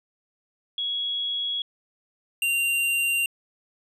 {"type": "tone pair in turn", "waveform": ["sine", "square"], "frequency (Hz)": [3336, 2774], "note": ["G#7", "F7"], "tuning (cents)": [7, -12], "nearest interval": "minor third", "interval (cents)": 319, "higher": "first", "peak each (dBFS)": [-25, -22], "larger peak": "second", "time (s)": [[0.78, 1.62], [2.42, 3.26]], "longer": "neither", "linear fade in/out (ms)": 2, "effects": ["resampled to 32000 Hz"]}